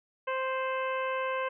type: harmonic tone with a mistuned harmonic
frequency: 523.3 Hz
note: C5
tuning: in tune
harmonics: 1 / 2 / 3 / 4 / 5 / 6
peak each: -32 / -33 / -38 / -42 / -41 / -49 dBFS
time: 0.27-1.49 s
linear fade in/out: 10 ms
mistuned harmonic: 6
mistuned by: -53 cents
effects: none